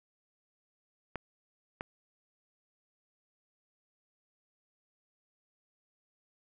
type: clicks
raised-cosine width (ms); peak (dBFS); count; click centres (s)
0.5; -21; 2; 1.157 / 1.809
effects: none